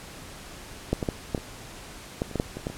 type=clicks; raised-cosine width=2 ms; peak=-9 / -14 / -11 / -11 / -20 / -12 / -26 / -14 / -10 / -20 / -15 / -22 dBFS; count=12; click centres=0.93 / 1.028 / 1.088 / 1.348 / 1.378 / 2.219 / 2.313 / 2.357 / 2.399 / 2.57 / 2.669 / 2.7 s; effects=pink hiss -43 dBFS RMS until 2.77 s + low-pass 11000 Hz 12 dB/octave